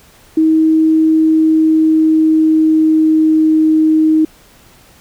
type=tone with pitch glide; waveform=sine; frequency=317.4 to 313.9 Hz; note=D#4 to D#4; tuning=+35 to +15 cents; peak=-7 dBFS; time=0.37-4.25 s; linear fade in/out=5 ms; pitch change=-20 cents; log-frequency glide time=0.98-3.67 s; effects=pink hiss -45 dBFS RMS until 5 s